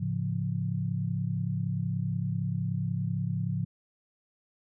sine chord, A augmented, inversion none, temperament equal with one note detuned, 108.05 / 138.59 / 174.61 Hz, A2 / C#3 / E#3, -31 / 0 / 0 cents, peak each -32 dBFS, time 0-3.65 s, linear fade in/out 10 ms, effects none

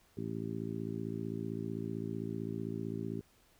harmonic tone, 55.6 Hz, A1, 19 cents sharp, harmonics 2 / 3 / 4 / 5 / 6 / 7, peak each -43 / -42 / -42 / -44 / -44 / -44 dBFS, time 0.17-3.21 s, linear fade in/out 5 ms, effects pink hiss -67 dBFS RMS until 3.59 s

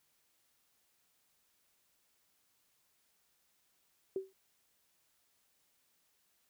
sine tone with exponential decay, 383.2 Hz, G4, 39 cents flat, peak -30 dBFS, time 4.16-4.33 s, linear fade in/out 2 ms, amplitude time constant 35 ms, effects white hiss -75 dBFS RMS until 6.49 s

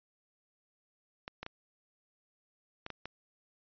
clicks, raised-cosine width 0.3 ms, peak -24 dBFS, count 6, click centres 1.279 / 1.43 / 1.464 / 2.864 / 2.903 / 3.056 s, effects resampled to 11025 Hz

